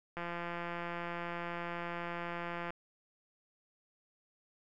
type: click train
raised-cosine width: 0.5 ms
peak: -25 dBFS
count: 437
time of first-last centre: 0.17-2.705 s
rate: 172 Hz
effects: none